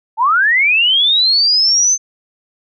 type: linear sweep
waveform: sine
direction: up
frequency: 840 to 6272 Hz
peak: -9 dBFS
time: 0.17-1.98 s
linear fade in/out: 50 ms
effects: none